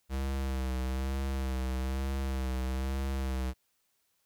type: tone with vibrato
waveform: square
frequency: 65.9 Hz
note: C2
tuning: 13 cents sharp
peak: -31 dBFS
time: 0.09-3.54 s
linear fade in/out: 50 ms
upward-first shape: sine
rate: 1.1 Hz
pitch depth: 41 cents each way
effects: white hiss -75 dBFS RMS until 4.25 s